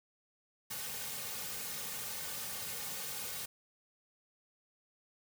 white noise with comb filter, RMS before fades -41 dBFS, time 0.7-3.46 s, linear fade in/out 10 ms, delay 3 ms, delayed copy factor -0.8, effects none

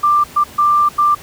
sine tone bursts at uneven times, 1184 Hz, D6, 14 cents sharp, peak -9 dBFS, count 4, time 0.03-0.24 / 0.36-0.44 / 0.58-0.89 / 0.98-1.15 s, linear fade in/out 10 ms, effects pink hiss -37 dBFS RMS until 1.22 s + high-pass 60 Hz 12 dB/octave

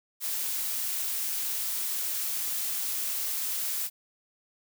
blue noise, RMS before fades -31 dBFS, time 0.2-3.9 s, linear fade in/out 50 ms, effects none

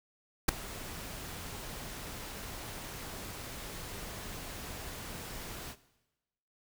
pink noise with ADSR envelope, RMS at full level -22 dBFS, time 0.48-5.76 s, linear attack 11 ms, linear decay 3 ms, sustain -21 dB, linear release 58 ms, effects noise-tail reverb RT60 1.0 s tail -17 dB re dry

